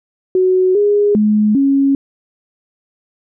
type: tone with pitch steps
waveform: sine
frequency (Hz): 371 / 411.4 / 211.7 / 275.4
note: F#4 / G#4 / G#3 / C#4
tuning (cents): +5 / -16 / +33 / -11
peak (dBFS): -9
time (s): 0.35-1.95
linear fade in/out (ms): 2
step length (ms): 400
effects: none